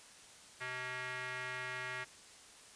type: tone with band-pass filter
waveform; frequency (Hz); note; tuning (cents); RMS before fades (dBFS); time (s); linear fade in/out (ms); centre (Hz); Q
square; 127; B2; +49; -42; 0.6-2.05; 20; 1900; 2.6
effects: white hiss -57 dBFS RMS until 2.75 s + resampled to 22050 Hz